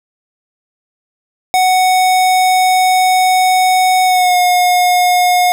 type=tone with pitch glide; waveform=square; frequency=742 to 720 Hz; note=F#5 to F#5; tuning=+5 to -47 cents; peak=-9 dBFS; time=1.54-5.52 s; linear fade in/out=0 ms; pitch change=-52 cents; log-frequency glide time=4.04-4.37 s; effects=7-bit